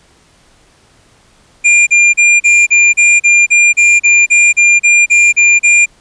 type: tone bursts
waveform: square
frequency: 2400 Hz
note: D7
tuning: 37 cents sharp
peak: -5 dBFS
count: 16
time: 1.64-5.86 s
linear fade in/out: 20 ms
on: 230 ms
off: 36 ms
effects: pink hiss -48 dBFS RMS until 6 s + resampled to 22050 Hz

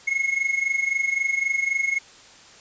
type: tone with amplitude modulation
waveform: triangle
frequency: 2171 Hz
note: C#7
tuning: 37 cents flat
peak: -16 dBFS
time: 0.07-1.99 s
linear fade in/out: 10 ms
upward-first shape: sine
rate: 23.8 Hz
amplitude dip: 75%
effects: white hiss -48 dBFS RMS until 2.6 s + resampled to 16000 Hz

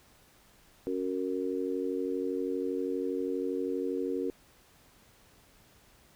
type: chord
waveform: sine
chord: F# major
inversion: second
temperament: just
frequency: 277.5 / 370 / 462.5 Hz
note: C#4 / F#4 / A#4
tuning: +2 / 0 / -14 cents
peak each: -34 dBFS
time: 0.87-4.3 s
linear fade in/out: 0 ms
effects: pink hiss -61 dBFS RMS until 6.15 s

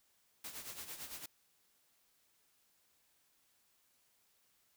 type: noise with tremolo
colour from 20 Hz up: white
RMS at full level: -45 dBFS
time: 0.44-1.26 s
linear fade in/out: 5 ms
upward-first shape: sine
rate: 8.9 Hz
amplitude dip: 65%
effects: white hiss -74 dBFS RMS until 4.76 s

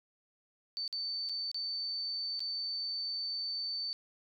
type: tone with dropouts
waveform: sine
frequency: 4544 Hz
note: C#8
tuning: 42 cents sharp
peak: -34 dBFS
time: 0.77-3.93 s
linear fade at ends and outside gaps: 0 ms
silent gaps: 0.878-0.927 / 1.289-1.295 / 1.515-1.545 / 2.394-2.404 s
effects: none

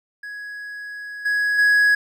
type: tone with level steps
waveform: triangle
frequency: 1669 Hz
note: G#6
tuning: 8 cents sharp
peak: -29 / -16 / -11 dBFS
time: 0.23-1.95 s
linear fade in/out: 5 ms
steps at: 1.25 / 1.58 s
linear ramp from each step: 10 ms
effects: none

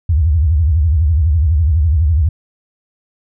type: tone with vibrato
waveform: sine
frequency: 78 Hz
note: D#2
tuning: 5 cents sharp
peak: -9 dBFS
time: 0.09-2.29 s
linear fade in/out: 5 ms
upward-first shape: sine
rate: 12 Hz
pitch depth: 220 cents each way
effects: none

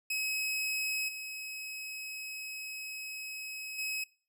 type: tone with level steps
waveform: sawtooth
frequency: 2556 Hz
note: D#7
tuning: 46 cents sharp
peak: -28 / -36 / -30 dBFS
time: 0.1-4.04 s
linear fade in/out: 5 ms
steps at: 1.08 / 3.78 s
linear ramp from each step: 10 ms
effects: noise-tail reverb RT60 0.4 s tail -23 dB re dry

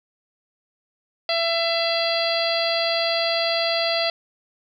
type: harmonic tone with a mistuned harmonic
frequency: 670 Hz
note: E5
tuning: 28 cents sharp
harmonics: 1 / 2 / 3 / 4 / 5 / 6 / 7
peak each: -23 / -32 / -30 / -30 / -29 / -28 / -27 dBFS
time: 1.29-4.1 s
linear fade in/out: 2 ms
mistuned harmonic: 6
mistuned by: +46 cents
effects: 9-bit

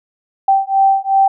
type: beating tone pair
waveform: sine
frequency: 778 / 780.7 Hz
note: G5 / G5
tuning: -13 / -7 cents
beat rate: 2.7 Hz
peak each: -13 dBFS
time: 0.48-1.28 s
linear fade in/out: 5 ms
effects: none

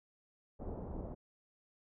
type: low-pass noise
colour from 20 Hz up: pink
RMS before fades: -43 dBFS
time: 0.59-1.15 s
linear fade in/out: 20 ms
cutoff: 760 Hz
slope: 24 dB/octave
effects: none

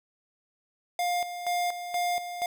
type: tone with tremolo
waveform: square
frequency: 706 Hz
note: F5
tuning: 19 cents sharp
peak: -26 dBFS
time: 0.99-2.46 s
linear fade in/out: 2 ms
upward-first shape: square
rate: 2.1 Hz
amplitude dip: 65%
effects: none

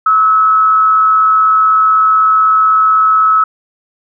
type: tone with frequency modulation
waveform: sine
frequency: 1292 Hz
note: E6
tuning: 35 cents flat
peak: -6 dBFS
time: 0.06-3.44 s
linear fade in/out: 5 ms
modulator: 168 Hz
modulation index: 0.25
effects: none

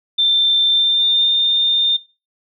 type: tone with pitch glide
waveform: sine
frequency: 3568 to 3618 Hz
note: A7 to A7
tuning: +23 to +48 cents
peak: -12 dBFS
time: 0.18-1.97 s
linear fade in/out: 10 ms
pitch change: +25 cents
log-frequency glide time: 0.69-1.28 s
effects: noise-tail reverb RT60 0.3 s tail -18 dB re dry

